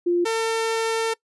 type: tone pair in turn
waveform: sine / sawtooth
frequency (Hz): 349.2 / 451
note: F4 / A4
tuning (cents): 0 / +43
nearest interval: major third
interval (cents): 443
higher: second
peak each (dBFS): -17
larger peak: neither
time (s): 0.06-0.25 / 0.25-1.14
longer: second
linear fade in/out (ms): 10
effects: noise-tail reverb RT60 0.1 s tail -23 dB re dry + resampled to 24000 Hz